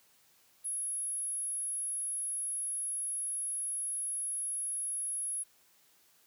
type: tone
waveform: sine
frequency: 10740 Hz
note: E9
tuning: 31 cents sharp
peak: -33 dBFS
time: 0.64-5.44 s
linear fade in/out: 20 ms
effects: white hiss -66 dBFS RMS until 6.26 s + high-pass 80 Hz 12 dB/octave